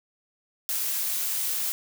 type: noise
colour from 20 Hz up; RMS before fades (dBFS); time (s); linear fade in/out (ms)
blue; -28; 0.69-1.72; 0
effects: none